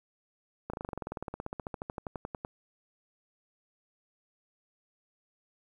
slowing click train, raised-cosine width 1 ms, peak -22 dBFS, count 29, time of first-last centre 0.7-2.449 s, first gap 35 ms, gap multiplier 1.04, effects 10-bit

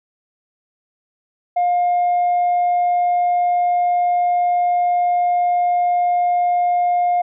sine tone, 709 Hz, F5, 26 cents sharp, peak -12 dBFS, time 1.56-7.22 s, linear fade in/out 10 ms, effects tanh soft clip ceiling -12 dBFS

